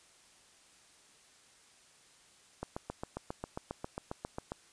click train, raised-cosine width 1 ms, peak -23 dBFS, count 15, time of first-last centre 2.63-4.519 s, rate 7.41 Hz, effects white hiss -62 dBFS RMS until 4.72 s + resampled to 22050 Hz

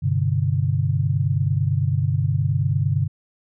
sine chord, G suspended fourth, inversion none, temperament equal with one note detuned, 98 / 127.53 / 146.83 Hz, G2 / C3 / D3, 0 / -44 / 0 cents, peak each -22 dBFS, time 0.02-3.08 s, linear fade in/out 20 ms, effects none

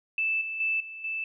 sine tone with level steps, 2637 Hz, E7, in tune, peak -24 / -31 / -24 / -38 / -29 dBFS, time 0.18-1.24 s, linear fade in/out 2 ms, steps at 0.41 / 0.6 / 0.8 / 1.04 s, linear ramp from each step 5 ms, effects none

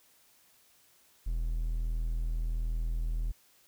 triangle tone, 40.65 Hz, E1, 23 cents flat, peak -27 dBFS, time 1.26-3.32 s, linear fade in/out 10 ms, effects white hiss -64 dBFS RMS until 3.67 s

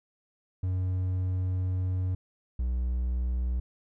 triangle tone pair in turn, 92.3 / 61.6 Hz, F#2 / B1, -4 / -4 cents, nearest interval perfect fifth, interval 700 cents, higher first, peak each -24 dBFS, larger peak neither, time 0.63-2.15 / 2.59-3.6 s, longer first, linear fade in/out 5 ms, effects none

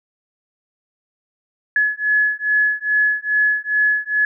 sine beating tone pair, 1700 / 1702.4 Hz, G#6 / G#6, +40 / +42 cents, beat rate 2.4 Hz, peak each -18 dBFS, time 1.76-4.25 s, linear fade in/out 2 ms, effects none

